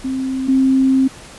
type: tone pair in turn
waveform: sine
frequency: 263.1 / 264.8 Hz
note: C4 / C4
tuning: +10 / +21 cents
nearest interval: unison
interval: 11 cents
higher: second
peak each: -18 / -10 dBFS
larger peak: second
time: 0.04-0.48 / 0.48-1.08 s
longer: second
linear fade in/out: 10 ms
effects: pink hiss -38 dBFS RMS until 1.38 s + resampled to 24000 Hz